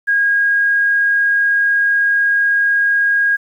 sine tone, 1634 Hz, G#6, 29 cents flat, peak -11 dBFS, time 0.07-3.37 s, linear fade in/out 20 ms, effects 8-bit

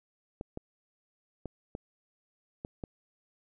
clicks, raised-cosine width 2 ms, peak -24 dBFS, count 6, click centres 0.411 / 0.574 / 1.457 / 1.751 / 2.649 / 2.838 s, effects none

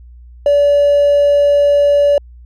triangle tone with hard clipping, 575 Hz, D5, 37 cents flat, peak -8 dBFS, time 0.46-2.18 s, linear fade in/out 2 ms, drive 4 dB, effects added 60 Hz sine -35 dBFS peak until 2.45 s

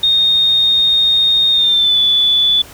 sine tone with pitch glide, 3693 to 3466 Hz, A#7 to A7, -17 to -27 cents, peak -9 dBFS, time 0.03-2.62 s, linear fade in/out 5 ms, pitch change -110 cents, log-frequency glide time 1.51-1.99 s, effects pink hiss -37 dBFS RMS until 2.73 s

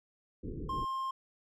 pink low-pass noise, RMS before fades -40 dBFS, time 0.43-0.85 s, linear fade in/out 5 ms, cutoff 480 Hz, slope 96 dB/octave
triangle tone, 1060 Hz, C6, 22 cents sharp, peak -31 dBFS, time 0.69-1.11 s, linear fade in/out 5 ms
effects none

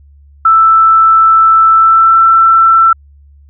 sine tone with pitch glide, 1323 to 1337.6 Hz, E6 to E6, +6 to +25 cents, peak -3 dBFS, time 0.45-2.93 s, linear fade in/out 5 ms, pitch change +19 cents, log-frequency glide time 1.74-2.18 s, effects added 71 Hz sine -38 dBFS peak until 3.49 s

